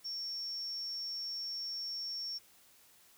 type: tone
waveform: sine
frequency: 5480 Hz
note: F8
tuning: 34 cents flat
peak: -37 dBFS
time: 0.04-2.39 s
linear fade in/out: 20 ms
effects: white hiss -63 dBFS RMS until 3.17 s